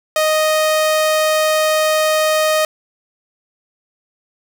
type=tone; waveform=sawtooth; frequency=622 Hz; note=D#5; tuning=1 cent flat; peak=-9 dBFS; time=0.16-2.65 s; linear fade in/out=2 ms; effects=none